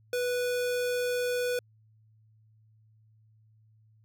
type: tone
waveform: square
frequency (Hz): 492.3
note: B4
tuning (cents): -6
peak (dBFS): -28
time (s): 0.13-1.59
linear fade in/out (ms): 2
effects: added 109 Hz sine -59 dBFS peak until 4.04 s